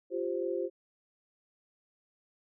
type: chord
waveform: sine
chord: F suspended second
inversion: none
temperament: just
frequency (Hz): 349.2 / 392.9 / 523.8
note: F4 / G4 / C5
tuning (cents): 0 / +4 / +2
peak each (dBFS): -34 / -35 / -35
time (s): 0.1-0.7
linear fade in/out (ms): 50
effects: none

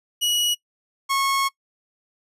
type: tone pair in turn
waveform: sawtooth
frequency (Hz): 2916 / 1094.5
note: F#7 / C#6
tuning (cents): -26 / -22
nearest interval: octave + perfect fourth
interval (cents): 1696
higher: first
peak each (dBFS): -16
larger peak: neither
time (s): 0.21-0.55 / 1.09-1.49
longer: second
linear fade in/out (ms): 20
effects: noise-tail reverb RT60 0.1 s tail -22 dB re dry + resampled to 32000 Hz

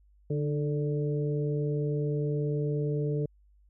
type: harmonic tone with a mistuned harmonic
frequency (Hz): 146.83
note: D3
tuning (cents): 0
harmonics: 1 / 2 / 3 / 4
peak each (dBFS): -28 / -37 / -32 / -43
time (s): 0.3-3.26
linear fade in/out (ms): 5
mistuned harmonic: 2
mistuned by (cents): +55
effects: added 50 Hz sine -58 dBFS peak until 3.69 s

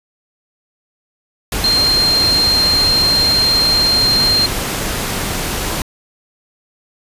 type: tone in noise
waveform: sine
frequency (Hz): 4186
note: C8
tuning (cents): 0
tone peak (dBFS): -11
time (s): 1.64-4.46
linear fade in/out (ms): 2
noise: pink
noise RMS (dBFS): -20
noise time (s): 1.52-5.82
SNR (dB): +6
effects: resampled to 32000 Hz

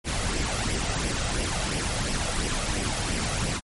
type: noise with flanger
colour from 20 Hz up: pink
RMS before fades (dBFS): -27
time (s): 0.04-3.61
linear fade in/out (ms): 50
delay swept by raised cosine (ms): 0.36 to 1.56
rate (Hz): 2.9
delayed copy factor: +0.5
effects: MP3 48 kbps

